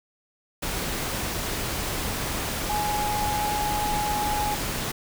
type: tone in noise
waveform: sine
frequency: 836 Hz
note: G#5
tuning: 11 cents sharp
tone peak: -25 dBFS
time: 2.69-4.55 s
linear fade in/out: 10 ms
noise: pink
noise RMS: -29 dBFS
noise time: 0.62-4.92 s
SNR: +1 dB
effects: none